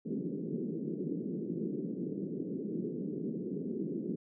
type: band-pass noise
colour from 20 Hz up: pink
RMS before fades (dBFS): -37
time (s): 0.05-4.16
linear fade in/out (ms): 10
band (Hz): 160 to 420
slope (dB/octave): 48
effects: none